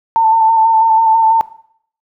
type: tone with vibrato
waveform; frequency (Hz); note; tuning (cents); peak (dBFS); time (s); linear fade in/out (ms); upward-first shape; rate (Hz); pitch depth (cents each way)
sine; 895; A5; +29; -7; 0.16-1.41; 0; square; 6.1; 23
effects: noise-tail reverb RT60 0.6 s tail -18 dB re dry